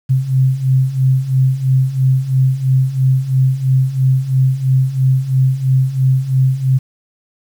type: beating tone pair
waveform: sine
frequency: 129.5 / 132.5 Hz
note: C3 / C3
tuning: -17 / +22 cents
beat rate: 3 Hz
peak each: -16 / -12 dBFS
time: 0.09-6.79 s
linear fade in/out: 20 ms
effects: 7-bit